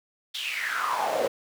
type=noise with high-pass filter sweep; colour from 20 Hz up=brown; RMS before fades=-28 dBFS; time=0.34-1.28 s; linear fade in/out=10 ms; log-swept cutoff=3500 to 480 Hz; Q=6.5; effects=none